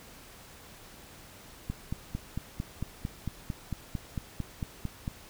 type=click train; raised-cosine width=5 ms; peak=-20 dBFS; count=16; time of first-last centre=1.7-5.078 s; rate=4.44 Hz; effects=pink hiss -51 dBFS RMS until 5.29 s